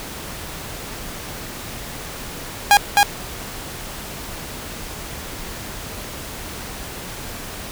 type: tone with echo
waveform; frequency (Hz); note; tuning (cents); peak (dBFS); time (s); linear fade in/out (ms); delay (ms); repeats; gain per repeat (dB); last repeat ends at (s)
sawtooth; 816; G#5; -31; -4; 2.71-2.77; 0; 260; 1; -2; 3.03
effects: pink hiss -32 dBFS RMS until 7.71 s